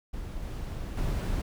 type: noise with level steps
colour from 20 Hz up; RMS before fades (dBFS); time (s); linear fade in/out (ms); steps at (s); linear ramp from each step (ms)
brown; -37 / -35 / -29; 0.13-1.42; 10; 0.42 / 0.97; 5
effects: none